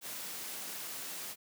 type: high-pass noise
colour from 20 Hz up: white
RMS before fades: -42 dBFS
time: 0.01-1.36 s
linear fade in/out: 50 ms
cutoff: 130 Hz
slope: 24 dB/octave
effects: none